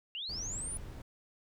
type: linear sweep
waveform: sine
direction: up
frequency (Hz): 2713 to 9940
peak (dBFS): -37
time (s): 0.15-0.77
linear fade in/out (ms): 0
type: noise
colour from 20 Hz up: brown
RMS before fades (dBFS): -44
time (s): 0.29-1.02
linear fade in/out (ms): 5
effects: none